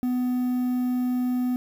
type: tone with quantisation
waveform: triangle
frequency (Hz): 249.7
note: B3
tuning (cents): +19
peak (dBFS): -20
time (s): 0.03-1.56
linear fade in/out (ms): 0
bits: 8
effects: none